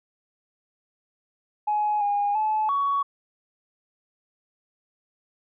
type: tone with pitch steps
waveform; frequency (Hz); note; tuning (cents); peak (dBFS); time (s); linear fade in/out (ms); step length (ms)
sine; 841 / 816 / 862 / 1121; G#5 / G#5 / A5 / C#6; +22 / -31 / -36 / +19; -20; 1.67-3.03; 10; 340
effects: tanh soft clip ceiling -16 dBFS